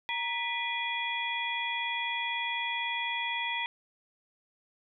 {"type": "tone cluster", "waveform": "sine", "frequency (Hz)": [938, 1978, 2428, 3346], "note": ["A#5", "B6", "D#7", "G#7"], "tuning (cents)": [11, 2, -43, 12], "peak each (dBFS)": [-35, -35, -36, -36], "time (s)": [0.09, 3.66], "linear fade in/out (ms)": 0, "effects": []}